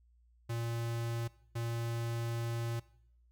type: tone bursts at uneven times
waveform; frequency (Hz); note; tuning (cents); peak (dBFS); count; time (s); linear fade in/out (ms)
square; 116.54; A#2; 0; -35; 2; 0.49-1.28 / 1.55-2.8; 10
effects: noise-tail reverb RT60 0.7 s tail -20 dB re dry + added 59 Hz sine -63 dBFS peak until 3.31 s